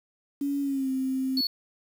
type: tone with pitch glide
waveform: sine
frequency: 281.8 to 262.9 Hz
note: C#4 to C4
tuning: +29 to +8 cents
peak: -25 dBFS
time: 0.41-1.41 s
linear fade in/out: 5 ms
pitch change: -121 cents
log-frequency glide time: 0.61-0.9 s
type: tone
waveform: triangle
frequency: 4404 Hz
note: C#8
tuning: 12 cents flat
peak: -23 dBFS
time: 1.37-1.47 s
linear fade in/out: 2 ms
effects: 8-bit